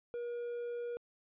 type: tone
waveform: triangle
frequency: 477.8 Hz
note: A#4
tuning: 43 cents sharp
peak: -35 dBFS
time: 0.14-0.97 s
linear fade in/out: 0 ms
effects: resampled to 8000 Hz